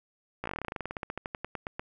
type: slowing click train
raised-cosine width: 0.5 ms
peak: -19 dBFS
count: 26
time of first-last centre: 0.44-1.795 s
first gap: 16 ms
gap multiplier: 1.09
effects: none